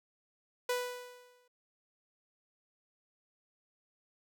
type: tone with exponential decay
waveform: sawtooth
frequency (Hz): 493.9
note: B4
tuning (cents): 0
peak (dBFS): -25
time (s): 0.69-1.48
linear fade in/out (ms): 5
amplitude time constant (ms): 170
effects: none